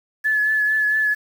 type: tone with vibrato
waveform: sine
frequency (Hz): 1720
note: A6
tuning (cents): -40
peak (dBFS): -16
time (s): 0.24-1.15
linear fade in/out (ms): 20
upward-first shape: triangle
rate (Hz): 4.4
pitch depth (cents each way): 26
effects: 7-bit